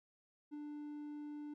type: tone with ADSR envelope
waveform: triangle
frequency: 295.8 Hz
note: D4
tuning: 13 cents sharp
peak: -40 dBFS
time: 0.51-1.54 s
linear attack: 30 ms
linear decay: 5 ms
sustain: -2 dB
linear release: 6 ms
effects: none